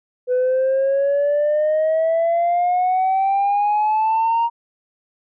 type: exponential sweep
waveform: sine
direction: up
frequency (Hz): 496.6 to 939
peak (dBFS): -13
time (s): 0.27-4.5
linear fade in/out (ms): 50
effects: tanh soft clip ceiling -13 dBFS